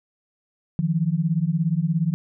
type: beating tone pair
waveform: sine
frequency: 155.8 / 172.8 Hz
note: D#3 / F3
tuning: +3 / -18 cents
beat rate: 17 Hz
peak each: -22 dBFS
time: 0.79-2.14 s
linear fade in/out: 0 ms
effects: none